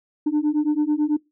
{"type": "beating tone pair", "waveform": "sine", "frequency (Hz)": [295.2, 304.3], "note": ["D4", "D#4"], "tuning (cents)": [9, -38], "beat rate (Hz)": 9.1, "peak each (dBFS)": -19, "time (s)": [0.26, 1.17], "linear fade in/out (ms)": 10, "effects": ["noise-tail reverb RT60 0.2 s tail -23 dB re dry", "tanh soft clip ceiling -15 dBFS"]}